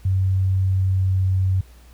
sine tone with pitch glide, 94.8 to 94.2 Hz, F#2 to F#2, +43 to +32 cents, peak -16 dBFS, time 0.05-1.61 s, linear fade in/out 5 ms, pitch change -11 cents, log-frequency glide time 0.65-1.23 s, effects added 60 Hz sine -44 dBFS peak until 1.93 s + pink hiss -54 dBFS RMS until 1.93 s

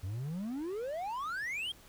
triangle exponential sweep, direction up, 87.9 to 3291 Hz, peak -33 dBFS, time 0.03-1.72 s, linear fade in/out 5 ms, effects pink hiss -58 dBFS RMS until 1.88 s

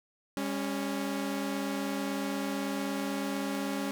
sawtooth tone pair together, 201.1 / 277.2 Hz, G3 / C#4, +44 / 0 cents, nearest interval tritone, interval 556 cents, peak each -31 / -29 dBFS, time 0.37-3.91 s, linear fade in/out 0 ms, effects none

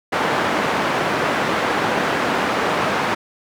white band-pass noise, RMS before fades -20 dBFS, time 0.12-3.15 s, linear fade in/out 10 ms, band 160 to 1400 Hz, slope 12 dB/octave, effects none

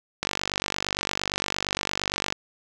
click train, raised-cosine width 0.2 ms, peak -7 dBFS, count 103, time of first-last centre 0.23-2.324 s, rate 48.7 Hz, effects none

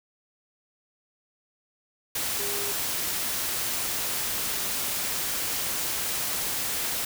sine tone in noise, 405.8 Hz, G#4, 40 cents flat, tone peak -36 dBFS, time 2.39-2.72 s, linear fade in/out 5 ms, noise white, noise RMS -29 dBFS, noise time 2.15-7.05 s, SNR -10 dB, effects none

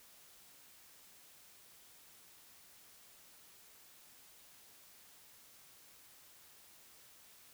silence, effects white hiss -61 dBFS RMS until 7.53 s

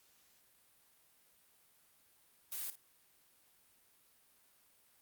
blue noise with echo, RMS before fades -41 dBFS, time 2.52-2.7 s, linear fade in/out 0 ms, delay 54 ms, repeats 1, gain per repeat -13 dB, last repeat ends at 2.754 s, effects white hiss -69 dBFS RMS until 5.01 s + Opus 48 kbps

